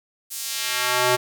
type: tone with high-pass filter sweep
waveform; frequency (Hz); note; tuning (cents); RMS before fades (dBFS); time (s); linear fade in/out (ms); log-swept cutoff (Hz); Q
square; 124.8; B2; +19; -23; 0.3-1.17; 20; 9000 to 420; 0.75
effects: none